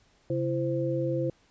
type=tone cluster; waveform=sine; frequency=135.4 / 336.2 / 519 Hz; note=C#3 / E4 / C5; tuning=-40 / +34 / -14 cents; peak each=-30 dBFS; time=0.3-1.3 s; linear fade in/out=2 ms; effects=pink hiss -64 dBFS RMS until 1.5 s + resampled to 16000 Hz